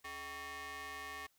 sawtooth ring-modulated tone, 349.2 Hz, F4, in tune, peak -37 dBFS, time 0.04-1.27 s, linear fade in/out 10 ms, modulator 1470 Hz, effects white hiss -74 dBFS RMS until 1.38 s

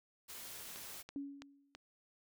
white noise, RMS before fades -49 dBFS, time 0.28-1.03 s, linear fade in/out 20 ms
click train, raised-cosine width 0.2 ms, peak -31 dBFS, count 4, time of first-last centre 0.76-1.75 s, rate 3.03 Hz
sine tone with exponential decay, 280.4 Hz, C#4, 20 cents sharp, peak -37 dBFS, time 1.16-1.76 s, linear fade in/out 1 ms, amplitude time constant 130 ms
effects none

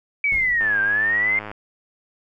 sine linear two-way sweep, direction down then up, 2311 to 1563 to 2117 Hz, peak -17 dBFS, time 0.24-1.39 s, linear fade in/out 2 ms, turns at 0.81 s
brown noise with exponential decay, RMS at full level -33 dBFS, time 0.32-1.2 s, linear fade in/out 1 ms, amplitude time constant 190 ms
click train, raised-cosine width 0.5 ms, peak -18 dBFS, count 96, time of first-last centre 0.61-1.515 s, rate 105 Hz
effects none

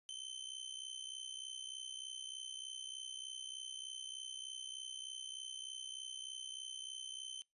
sawtooth tone with amplitude modulation, 3082 Hz, G7, 30 cents flat, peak -38 dBFS, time 0.09-7.42 s, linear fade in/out 0 ms, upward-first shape sine, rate 63.3 Hz, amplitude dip 75%, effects noise-tail reverb RT60 0.2 s tail -25 dB re dry + resampled to 24000 Hz

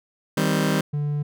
sawtooth chord, C minor, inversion first, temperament just, 156.98 / 196.22 / 261.6 Hz, Eb3 / G3 / C4, +16 / +2 / 0 cents, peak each -19 / -19 / -22 dBFS, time 0.37-0.81 s, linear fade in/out 5 ms
triangle tone, 146.83 Hz, D3, in tune, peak -20 dBFS, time 0.93-1.23 s, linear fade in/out 10 ms
effects none

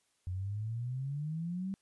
sine exponential sweep, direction up, 89 to 197.2 Hz, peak -34 dBFS, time 0.27-1.74 s, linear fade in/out 0 ms, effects white hiss -75 dBFS RMS until 1.81 s + resampled to 24000 Hz

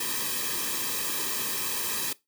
white noise with comb filter, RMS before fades -30 dBFS, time 0-2.13 s, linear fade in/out 5 ms, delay 1.4 ms, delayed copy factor -1, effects noise-tail reverb RT60 0.2 s tail -20 dB re dry

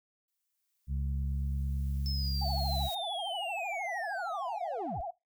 blue noise with exponential growth, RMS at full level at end -45 dBFS, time 0.28-2.95 s, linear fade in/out 2 ms, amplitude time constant 580 ms
harmonic tone, 69 Hz, C#2, 7 cents flat, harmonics 1 / 2 / 3, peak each -31 / -37 / -46 dBFS, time 0.87-2.9 s, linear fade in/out 50 ms
triangle linear sweep, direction down, 5274 to 41.91 Hz, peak -35 dBFS, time 2.06-5.01 s, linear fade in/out 0 ms
sine tone with vibrato, 740 Hz, F#5, in tune, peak -35 dBFS, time 2.41-5.11 s, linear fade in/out 10 ms, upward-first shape triangle, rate 13 Hz, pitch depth 230 cents each way
effects noise-tail reverb RT60 0.2 s tail -21 dB re dry

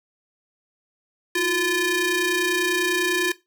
sawtooth ring-modulated tone, 690 Hz, F5, 21 cents flat, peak -13 dBFS, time 1.35-3.32 s, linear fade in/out 5 ms, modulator 1050 Hz, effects noise-tail reverb RT60 0.2 s tail -17 dB re dry

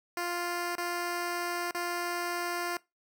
10% pulse tone with dropouts, 349.2 Hz, F4, in tune, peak -23 dBFS, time 0.17-2.77 s, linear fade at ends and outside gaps 2 ms, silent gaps 0.754-0.781 / 1.71-1.747 s, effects noise-tail reverb RT60 0.2 s tail -21 dB re dry

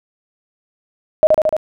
sine tone with echo, 622.3 Hz, D#5, in tune, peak -5 dBFS, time 1.23-1.27 s, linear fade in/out 0 ms, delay 74 ms, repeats 4, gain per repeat -2 dB, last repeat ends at 1.566 s, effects none

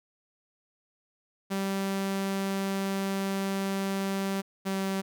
sawtooth tone pair in turn, 194.9 / 193.22 Hz, G3 / G3, -10 / -25 cents, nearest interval unison, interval 15 cents, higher first, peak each -24 dBFS, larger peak neither, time 1.5-4.42 / 4.65-5.02 s, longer first, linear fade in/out 20 ms, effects none

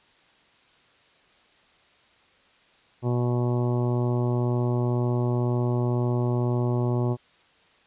harmonic tone, 122 Hz, B2, 21 cents flat, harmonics 1 / 2 / 3 / 4 / 5 / 6 / 7 / 8 / 9, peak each -23 / -30 / -29 / -38 / -36 / -42 / -39 / -44 / -43 dBFS, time 3.02-7.17 s, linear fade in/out 50 ms, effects white hiss -59 dBFS RMS until 7.86 s + resampled to 8000 Hz

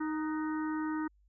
harmonic tone with a mistuned harmonic, 311.1 Hz, D#4, in tune, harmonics 1 / 3 / 4 / 5 / 6, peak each -32 / -42 / -44 / -46 / -48 dBFS, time 0-1.08 s, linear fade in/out 10 ms, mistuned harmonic 5, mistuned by -57 cents, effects added 50 Hz sine -63 dBFS peak until 1.28 s

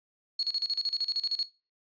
sine tone with tremolo, 4333 Hz, C#8, 40 cents flat, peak -25 dBFS, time 0.39-1.46 s, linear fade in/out 5 ms, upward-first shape square, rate 13 Hz, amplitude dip 80%, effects noise-tail reverb RT60 0.3 s tail -19 dB re dry + resampled to 11025 Hz

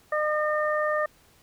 harmonic tone, 607 Hz, D#5, 43 cents flat, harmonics 1 / 2 / 3, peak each -25 / -28 / -30 dBFS, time 0.12-1.06 s, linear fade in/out 5 ms, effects pink hiss -59 dBFS RMS until 1.42 s

